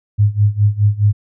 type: tone with tremolo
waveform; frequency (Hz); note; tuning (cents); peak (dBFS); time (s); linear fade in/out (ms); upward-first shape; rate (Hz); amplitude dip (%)
sine; 103.83; G#2; 0; -7; 0.18-1.13; 20; sine; 4.8; 90
effects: none